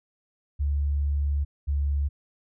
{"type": "tone pair in turn", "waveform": "sine", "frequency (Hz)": [71.7, 71.25], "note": ["D2", "C#2"], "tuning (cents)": [-41, 48], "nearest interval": "unison", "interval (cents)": 11, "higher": "first", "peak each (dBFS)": -22, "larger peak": "neither", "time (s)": [[0.59, 1.45], [1.67, 2.09]], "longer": "first", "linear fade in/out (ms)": 20, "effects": []}